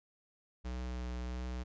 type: tone with vibrato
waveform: square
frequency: 61.74 Hz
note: B1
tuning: in tune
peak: -38 dBFS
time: 0.64-1.64 s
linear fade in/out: 20 ms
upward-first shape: triangle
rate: 1.5 Hz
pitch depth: 18 cents each way
effects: resampled to 16000 Hz